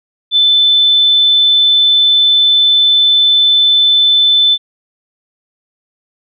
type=tone; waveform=sine; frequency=3520 Hz; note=A7; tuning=in tune; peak=-6 dBFS; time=0.31-4.58 s; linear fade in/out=50 ms; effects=none